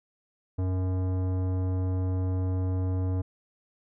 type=tone with tanh clipping; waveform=sine; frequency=92.7 Hz; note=F#2; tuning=4 cents sharp; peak=-27 dBFS; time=0.58-3.22 s; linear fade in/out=10 ms; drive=16 dB; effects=none